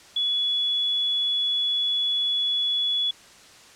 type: tone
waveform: sine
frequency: 3399 Hz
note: G#7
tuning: 39 cents sharp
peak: -21 dBFS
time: 0.16-3.11 s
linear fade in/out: 5 ms
effects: white hiss -49 dBFS RMS until 3.75 s + low-pass 7000 Hz 12 dB/octave